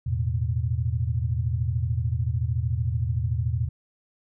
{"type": "chord", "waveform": "sine", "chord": "E suspended fourth", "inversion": "none", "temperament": "equal", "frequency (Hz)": [82.41, 110, 123.47], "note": ["E2", "A2", "B2"], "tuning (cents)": [0, 0, 0], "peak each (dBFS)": -27, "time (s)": [0.06, 3.69], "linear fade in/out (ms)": 10, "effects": []}